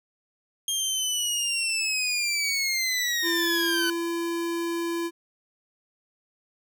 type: linear sweep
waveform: 20% pulse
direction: down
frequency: 3227 to 1498 Hz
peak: -19 dBFS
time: 0.68-3.9 s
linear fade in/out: 2 ms
type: tone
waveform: square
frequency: 338.2 Hz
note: E4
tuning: 44 cents sharp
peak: -27 dBFS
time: 3.22-5.11 s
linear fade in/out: 50 ms
effects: none